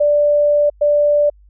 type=tone bursts at uneven times; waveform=sine; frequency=587.3 Hz; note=D5; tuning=in tune; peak=-10 dBFS; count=2; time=0-0.7 / 0.81-1.3 s; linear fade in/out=10 ms; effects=added 50 Hz sine -44 dBFS peak until 1.49 s